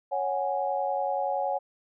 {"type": "chord", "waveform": "sine", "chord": "C# suspended fourth", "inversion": "none", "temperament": "equal", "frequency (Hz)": [554.4, 740, 830.6], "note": ["C#5", "F#5", "G#5"], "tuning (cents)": [0, 0, 0], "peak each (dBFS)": -30, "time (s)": [0.11, 1.59], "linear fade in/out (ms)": 20, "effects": []}